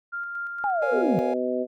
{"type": "tone with tremolo", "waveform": "sine", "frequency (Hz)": 1396.9, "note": "F6", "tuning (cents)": 0, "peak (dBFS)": -28, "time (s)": [0.12, 1.03], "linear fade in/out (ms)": 20, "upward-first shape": "square", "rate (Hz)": 4.3, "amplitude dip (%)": 30}
{"type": "linear sweep", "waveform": "sine", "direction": "down", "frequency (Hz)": [842, 148.3], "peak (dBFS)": -22, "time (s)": [0.64, 1.19], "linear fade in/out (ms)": 0}
{"type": "chord", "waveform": "triangle", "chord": "Bb minor seventh", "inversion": "none", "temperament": "equal", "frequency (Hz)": [466.2, 554.4, 698.5, 830.6], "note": ["Bb4", "Db5", "F5", "Ab5"], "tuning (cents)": [0, 0, 0, 0], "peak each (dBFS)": -30, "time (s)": [0.82, 1.34], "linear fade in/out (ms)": 5}
{"type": "harmonic tone", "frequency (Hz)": 125.8, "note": "B2", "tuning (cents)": 32, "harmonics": [2, 3, 4, 5], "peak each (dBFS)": [-29, -29, -29, -29], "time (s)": [0.91, 1.67], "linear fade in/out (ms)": 50}
{"effects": []}